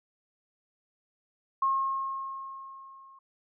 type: tone with level ramp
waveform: sine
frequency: 1078 Hz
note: C#6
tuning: 49 cents flat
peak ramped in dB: -22 to -51 dBFS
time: 1.62-3.19 s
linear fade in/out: 5 ms
effects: none

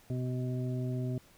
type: harmonic tone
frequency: 126.3 Hz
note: B2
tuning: 39 cents sharp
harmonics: 1 / 2 / 3 / 5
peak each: -32 / -38 / -42 / -46 dBFS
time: 0.1-1.18 s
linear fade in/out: 2 ms
effects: pink hiss -61 dBFS RMS until 1.37 s

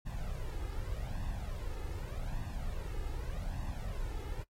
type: noise with flanger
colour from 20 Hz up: brown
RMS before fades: -38 dBFS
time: 0.05-4.44 s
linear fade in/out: 20 ms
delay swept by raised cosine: 1.1 to 2.4 ms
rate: 0.84 Hz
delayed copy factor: +0.7
effects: noise-tail reverb RT60 0.1 s tail -20 dB re dry + AAC 48 kbps

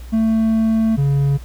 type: tone pair in turn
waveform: triangle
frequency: 222.4 / 140.1 Hz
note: A3 / C#3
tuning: +19 / +19 cents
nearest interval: minor sixth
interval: 800 cents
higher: first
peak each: -11 dBFS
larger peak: neither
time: 0.12-0.97 / 0.97-1.38 s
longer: first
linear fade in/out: 20 ms
effects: added 60 Hz sine -31 dBFS peak until 1.44 s + pink hiss -46 dBFS RMS until 1.44 s

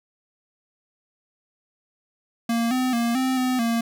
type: tone with pitch steps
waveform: square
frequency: 232 / 255.5 / 234.2 / 259.9 / 254.7 / 231.1 Hz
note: A#3 / C4 / A#3 / C4 / C4 / A#3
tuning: -8 / -41 / +8 / -11 / -46 / -15 cents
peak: -21 dBFS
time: 2.49-3.81 s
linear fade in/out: 5 ms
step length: 220 ms
effects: none

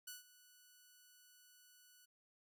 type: tone with ADSR envelope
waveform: 5% pulse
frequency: 1480 Hz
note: F#6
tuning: in tune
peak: -35 dBFS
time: 0.07-2.06 s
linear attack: 8 ms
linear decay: 150 ms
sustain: -18 dB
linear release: 14 ms
effects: none

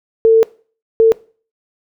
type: tone bursts at uneven times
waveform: sine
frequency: 448.8 Hz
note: A4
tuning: 34 cents sharp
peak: -5 dBFS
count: 2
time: 0.25-0.43 / 1-1.12 s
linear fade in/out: 0 ms
effects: noise-tail reverb RT60 0.4 s tail -21 dB re dry

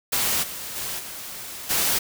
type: noise with level steps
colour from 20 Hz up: white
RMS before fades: -23 / -34 / -30 / -36 / -22 dBFS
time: 0.12-1.99 s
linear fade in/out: 10 ms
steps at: 0.42 / 0.75 / 0.98 / 1.69 s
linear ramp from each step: 20 ms
effects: none

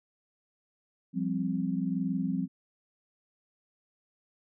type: chord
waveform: sine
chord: F suspended second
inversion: none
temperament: equal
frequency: 174.61 / 196 / 261.6 Hz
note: F3 / G3 / C4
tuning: 0 / 0 / 0 cents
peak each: -32 / -32 / -32 dBFS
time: 1.13-2.48 s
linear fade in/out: 50 ms
effects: none

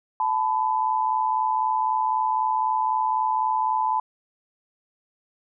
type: tone pair together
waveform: sine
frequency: 875 / 998.9 Hz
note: A5 / B5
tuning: -10 / +19 cents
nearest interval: major second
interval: 229 cents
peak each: -23 dBFS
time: 0.2-4 s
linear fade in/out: 2 ms
effects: none

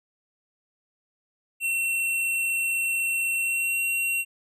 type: tone with pitch glide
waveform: square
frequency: 2714 to 2739 Hz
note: E7 to F7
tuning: +50 to -34 cents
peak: -24 dBFS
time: 1.6-4.25 s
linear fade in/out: 50 ms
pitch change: +16 cents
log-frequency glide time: 3.39-3.81 s
effects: none

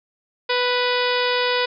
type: harmonic tone with a mistuned harmonic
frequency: 493.9 Hz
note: B4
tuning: in tune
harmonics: 1 / 2 / 3 / 4 / 5 / 6 / 7 / 8 / 9 / 10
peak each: -22 / -25 / -27 / -28 / -29 / -30 / -30 / -31 / -32 / -32 dBFS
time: 0.49-1.66 s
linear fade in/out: 10 ms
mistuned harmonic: 8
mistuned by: -48 cents
effects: none

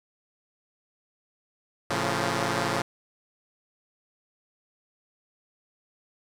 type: chord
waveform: 5% pulse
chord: A augmented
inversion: none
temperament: equal with one note detuned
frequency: 112.05 / 138.59 / 174.61 Hz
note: A2 / C#3 / E#3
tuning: +32 / 0 / 0 cents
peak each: -18 dBFS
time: 1.9-2.82 s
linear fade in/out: 5 ms
effects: low-pass 9000 Hz 12 dB/octave + 8-bit

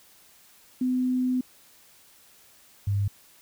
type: tone pair in turn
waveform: sine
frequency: 253.6 / 100.4 Hz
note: B3 / G2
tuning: +46 / +42 cents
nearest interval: octave + major third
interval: 1604 cents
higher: first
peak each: -22 dBFS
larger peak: neither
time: 0.81-1.41 / 2.87-3.08 s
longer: first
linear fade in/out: 5 ms
effects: white hiss -56 dBFS RMS until 3.41 s

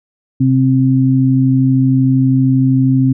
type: tone pair together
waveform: sine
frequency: 130.81 / 263.6 Hz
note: C3 / C4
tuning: 0 / +13 cents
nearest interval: octave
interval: 1213 cents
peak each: -11 dBFS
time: 0.4-3.13 s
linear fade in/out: 10 ms
effects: none

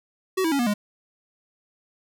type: tone with pitch steps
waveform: square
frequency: 377.2 / 324.6 / 279.3 / 240.4 / 206.9 Hz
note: F#4 / E4 / C#4 / B3 / G#3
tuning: +33 / -27 / +13 / -46 / -6 cents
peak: -21 dBFS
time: 0.37-0.74 s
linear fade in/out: 10 ms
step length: 74 ms
effects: none

